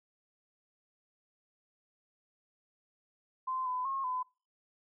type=tone with pitch steps; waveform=sine; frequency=1035 / 1007 / 1081 / 1011 Hz; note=C6 / B5 / C#6 / B5; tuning=-19 / +33 / -44 / +40 cents; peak=-32 dBFS; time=3.47-4.23 s; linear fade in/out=10 ms; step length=190 ms; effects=noise-tail reverb RT60 0.3 s tail -23 dB re dry